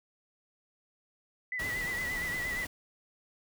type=tone with vibrato; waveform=sine; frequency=1975.5 Hz; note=B6; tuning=in tune; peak=-32 dBFS; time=1.52-2.65 s; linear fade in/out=2 ms; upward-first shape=sine; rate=8.6 Hz; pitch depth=46 cents each way
type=noise; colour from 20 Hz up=pink; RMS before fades=-41 dBFS; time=1.59-2.67 s; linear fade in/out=5 ms
effects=none